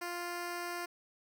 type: tone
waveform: 10% pulse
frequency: 349.2 Hz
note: F4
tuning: in tune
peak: -29 dBFS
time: 0.01-0.86 s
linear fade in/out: 10 ms
effects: none